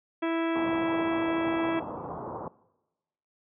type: harmonic tone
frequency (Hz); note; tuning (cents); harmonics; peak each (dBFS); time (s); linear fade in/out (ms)
329.6; E4; 0; 1 / 2 / 3 / 4 / 5 / 6 / 7 / 8 / 10; -27 / -33 / -37 / -39 / -41 / -43 / -44 / -45 / -47; 0.22-1.8; 10
type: low-pass noise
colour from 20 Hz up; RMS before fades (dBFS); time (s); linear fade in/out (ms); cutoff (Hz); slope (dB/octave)
white; -37; 0.55-2.48; 2; 1100; 48
effects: noise-tail reverb RT60 1.0 s tail -21 dB re dry + high-pass 100 Hz 12 dB/octave